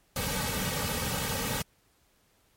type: noise with comb filter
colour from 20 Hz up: pink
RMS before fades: -31 dBFS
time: 0.16-1.62 s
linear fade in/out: 2 ms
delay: 2.9 ms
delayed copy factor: -0.85
effects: pink hiss -67 dBFS RMS until 2.56 s + MP3 64 kbps